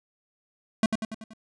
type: tone with echo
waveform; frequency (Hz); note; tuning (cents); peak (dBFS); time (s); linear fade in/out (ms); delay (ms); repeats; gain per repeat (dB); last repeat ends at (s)
square; 220; A3; 0; -19; 0.83-0.86; 2; 95; 5; -5; 1.335
effects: resampled to 22050 Hz